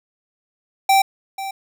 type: tone with echo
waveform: square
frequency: 779 Hz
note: G5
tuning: 11 cents flat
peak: -12 dBFS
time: 0.89-1.02 s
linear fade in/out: 5 ms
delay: 490 ms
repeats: 1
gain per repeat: -14 dB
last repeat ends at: 1.51 s
effects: none